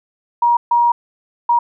sine tone bursts at uneven times, 950 Hz, A#5, 33 cents sharp, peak -10 dBFS, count 3, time 0.42-0.57 / 0.71-0.92 / 1.49-1.59 s, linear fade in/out 5 ms, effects none

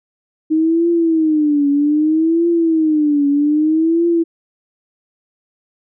sine tone with vibrato, 311.1 Hz, D#4, in tune, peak -11 dBFS, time 0.5-4.24 s, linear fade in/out 20 ms, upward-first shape triangle, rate 0.63 Hz, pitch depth 170 cents each way, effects none

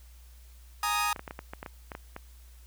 sawtooth chord, Ab suspended second, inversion none, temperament equal, 830.6 / 932.3 / 1244.5 Hz, Ab5 / Bb5 / Eb6, 0 / 0 / 0 cents, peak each -29 / -29 / -25 dBFS, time 0.83-1.13 s, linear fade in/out 2 ms
clicks, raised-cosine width 0.5 ms, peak -23 dBFS, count 11, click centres 1.162 / 1.194 / 1.278 / 1.309 / 1.391 / 1.535 / 1.629 / 1.662 / 1.918 / 1.951 / 2.164 s
effects added 60 Hz sine -49 dBFS peak until 2.66 s + white hiss -61 dBFS RMS until 2.66 s

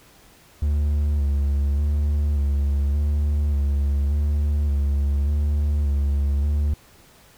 triangle tone with vibrato, 72 Hz, D2, 34 cents flat, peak -16 dBFS, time 0.62-6.74 s, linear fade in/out 5 ms, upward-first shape square, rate 0.86 Hz, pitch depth 33 cents each way, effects pink hiss -52 dBFS RMS until 7.37 s

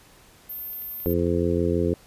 sine tone, 13290 Hz, G#9, in tune, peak -31 dBFS, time 0.49-1.14 s, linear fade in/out 10 ms
clicks, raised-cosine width 0.2 ms, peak -35 dBFS, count 7, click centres 0.732 / 0.821 / 1.001 / 1.111 / 1.193 / 1.268 / 1.512 s
harmonic tone, 86.2 Hz, F2, 22 cents flat, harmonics 1 / 2 / 3 / 4 / 5 / 6, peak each -27 / -28 / -28 / -26 / -26 / -30 dBFS, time 1.06-1.94 s, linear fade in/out 0 ms
effects pink hiss -53 dBFS RMS until 2.06 s + resampled to 32000 Hz

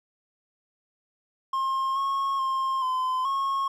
triangle tone with pitch steps, 1067 / 1091 / 1063 / 1026 / 1090 Hz, C6 / C#6 / C6 / C6 / C#6, +34 / -28 / +27 / -34 / -29 cents, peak -22 dBFS, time 1.53-3.68 s, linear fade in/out 5 ms, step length 430 ms, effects none

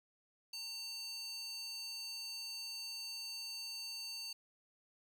square tone with high-pass filter, 912 Hz, A#5, 38 cents flat, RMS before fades -45 dBFS, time 0.53-4.33 s, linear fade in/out 5 ms, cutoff 4000 Hz, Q 5.8, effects none

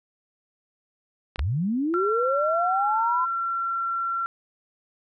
clicks, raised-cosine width 0.3 ms, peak -17 / -15 dBFS, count 2, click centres 1.359 / 1.393 s
sine linear sweep, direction up, 50.7 to 1032 Hz, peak -22 dBFS, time 1.38-3.26 s, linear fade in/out 20 ms
sine tone, 1361 Hz, F6, 45 cents flat, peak -24 dBFS, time 1.94-4.26 s, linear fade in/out 0 ms
effects none

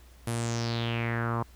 sawtooth tone with low-pass filter sweep, 116.7 Hz, A#2, 2 cents sharp, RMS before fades -30 dBFS, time 0.27-1.43 s, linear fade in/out 5 ms, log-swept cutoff 11000 to 1000 Hz, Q 4.6, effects added 61 Hz sine -51 dBFS peak until 1.55 s + pink hiss -59 dBFS RMS until 1.55 s

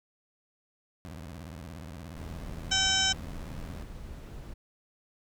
20% pulse tone with vibrato, 81 Hz, E2, 30 cents flat, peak -36 dBFS, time 1.05-3.83 s, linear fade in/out 0 ms, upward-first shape sine, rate 17 Hz, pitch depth 270 cents each way
brown noise, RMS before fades -42 dBFS, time 2.16-4.54 s, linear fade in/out 10 ms
harmonic tone, 767 Hz, G5, 38 cents flat, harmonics 1 / 2 / 3 / 4 / 5 / 7 / 8 / 9 / 10, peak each -36 / -31 / -39 / -28 / -34 / -30 / -34 / -36 / -39 dBFS, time 2.71-3.13 s, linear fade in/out 10 ms
effects none

